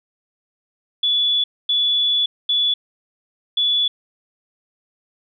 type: tone bursts at uneven times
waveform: sine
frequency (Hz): 3433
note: A7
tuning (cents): -43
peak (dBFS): -15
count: 4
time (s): 1.03-1.44 / 1.69-2.26 / 2.49-2.74 / 3.57-3.88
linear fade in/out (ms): 5
effects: none